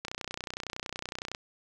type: click train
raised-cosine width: 0.2 ms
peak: -18 dBFS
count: 41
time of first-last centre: 0.05-1.349 s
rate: 30.8 Hz
effects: none